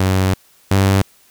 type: tone pair in turn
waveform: sawtooth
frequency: 94.4 / 97.22 Hz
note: F#2 / G2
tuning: +35 / -14 cents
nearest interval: minor second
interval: 51 cents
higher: second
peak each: -9 / -7 dBFS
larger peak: second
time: 0-0.34 / 0.71-1.02 s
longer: first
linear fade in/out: 5 ms
effects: white hiss -52 dBFS RMS until 1.3 s